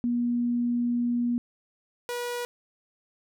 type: tone pair in turn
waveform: sine / sawtooth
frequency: 240.3 / 484.2 Hz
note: B3 / B4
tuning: -47 / -34 cents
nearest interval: octave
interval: 1213 cents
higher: second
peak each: -23 / -26 dBFS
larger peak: first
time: 0.04-1.38 / 2.09-2.45 s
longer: first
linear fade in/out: 0 ms
effects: none